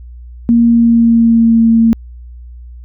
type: tone with pitch glide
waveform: sine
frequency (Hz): 234 to 227.6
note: A#3 to A#3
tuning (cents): +7 to -41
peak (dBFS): -5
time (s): 0.49-1.93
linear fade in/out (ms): 0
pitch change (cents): -48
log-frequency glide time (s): 0.64-1.64
effects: added 60 Hz sine -29 dBFS peak until 2.84 s

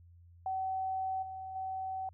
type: tone with level steps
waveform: sine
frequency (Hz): 760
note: F#5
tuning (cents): +46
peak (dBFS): -32 / -40 / -35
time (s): 0.46-2.09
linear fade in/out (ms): 2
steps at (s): 1.22 / 1.55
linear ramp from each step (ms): 10
effects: added 86 Hz sine -55 dBFS peak until 2.13 s

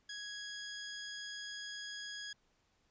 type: tone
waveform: 15% pulse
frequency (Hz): 1661.2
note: G#6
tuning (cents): 0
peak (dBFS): -36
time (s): 0.09-2.33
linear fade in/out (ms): 5
effects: pink hiss -75 dBFS RMS until 2.9 s + resampled to 16000 Hz

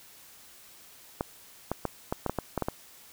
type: clicks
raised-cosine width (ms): 1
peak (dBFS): -14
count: 10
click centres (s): 1.209 / 1.716 / 1.853 / 2.125 / 2.263 / 2.296 / 2.387 / 2.577 / 2.623 / 2.685
effects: white hiss -53 dBFS RMS until 3.12 s

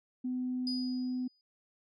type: tone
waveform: sine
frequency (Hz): 252.4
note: B3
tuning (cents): +38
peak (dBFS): -31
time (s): 0.24-1.28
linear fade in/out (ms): 10
type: tone with exponential decay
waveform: sine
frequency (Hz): 4950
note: D#8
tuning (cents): -10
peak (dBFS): -32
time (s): 0.67-1.41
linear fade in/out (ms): 1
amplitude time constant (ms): 160
effects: tanh soft clip ceiling -25 dBFS

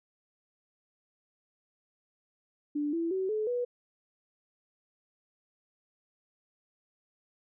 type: tone with pitch steps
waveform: sine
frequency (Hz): 293.7 / 333.5 / 378.7 / 430 / 488.3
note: D4 / E4 / F#4 / A4 / B4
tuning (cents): 0 / +20 / +40 / -40 / -20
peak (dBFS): -28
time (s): 2.75-3.65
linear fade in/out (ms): 10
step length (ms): 180
effects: none

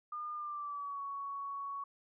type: tone with pitch glide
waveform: sine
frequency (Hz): 1211 to 1116.9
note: D#6 to C#6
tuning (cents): -47 to +13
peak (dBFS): -38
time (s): 0.12-1.84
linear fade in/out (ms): 5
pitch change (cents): -140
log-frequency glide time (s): 0.34-1.01
effects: none

